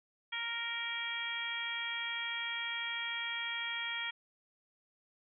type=harmonic tone; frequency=466.2 Hz; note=A#4; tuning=in tune; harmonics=2 / 3 / 4 / 5 / 6 / 7; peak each=-47 / -45 / -41 / -40 / -51 / -40 dBFS; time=0.32-4.11 s; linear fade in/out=10 ms; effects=none